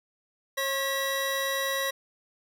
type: tone pair together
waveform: 25% pulse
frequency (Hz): 543 / 1935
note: C#5 / B6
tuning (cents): -36 / -36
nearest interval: octave + minor seventh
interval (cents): 2200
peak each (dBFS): -26 / -26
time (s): 0.57-1.91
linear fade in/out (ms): 10
effects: none